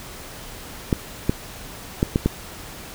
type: clicks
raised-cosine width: 3 ms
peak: -4 dBFS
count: 5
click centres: 0.928 / 1.295 / 2.029 / 2.159 / 2.26 s
effects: pink hiss -38 dBFS RMS until 2.94 s